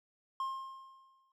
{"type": "tone with exponential decay", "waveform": "triangle", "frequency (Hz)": 1065, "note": "C6", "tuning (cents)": 30, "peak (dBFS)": -30, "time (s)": [0.4, 1.32], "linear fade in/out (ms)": 2, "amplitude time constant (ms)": 200, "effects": []}